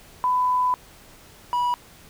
sine / triangle tone pair in turn, 1000 / 975.5 Hz, B5 / B5, +21 / -22 cents, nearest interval unison, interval 43 cents, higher first, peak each -18 dBFS, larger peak neither, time 0.24-0.74 / 1.53-1.74 s, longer first, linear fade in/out 0 ms, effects pink hiss -49 dBFS RMS until 2.09 s

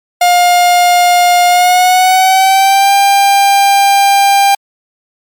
45% pulse tone with pitch glide, 709 to 795.8 Hz, F5 to G5, +26 to +26 cents, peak -5 dBFS, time 0.21-4.55 s, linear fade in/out 5 ms, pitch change +200 cents, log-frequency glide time 1.47-2.93 s, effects MP3 96 kbps

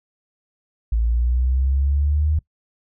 sine linear sweep, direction up, 55 to 77.8 Hz, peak -16 dBFS, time 0.92-2.39 s, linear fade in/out 5 ms, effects noise-tail reverb RT60 0.1 s tail -21 dB re dry

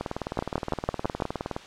two click trains, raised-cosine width 1 ms, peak -15 / -10 dBFS, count 31 / 6, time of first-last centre 0.01-1.564 / 0.39-1.222 s, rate 19.3 / 6.01 Hz, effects white hiss -45 dBFS RMS until 1.66 s + low-pass 4000 Hz 12 dB/octave

